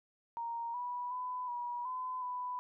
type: tone with pitch steps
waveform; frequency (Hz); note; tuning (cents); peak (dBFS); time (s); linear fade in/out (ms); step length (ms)
sine; 932 / 980 / 1001 / 966 / 1014 / 994; A#5 / B5 / B5 / B5 / B5 / B5; -1 / -14 / +23 / -39 / +45 / +11; -36; 0.37-2.59; 0; 370
effects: none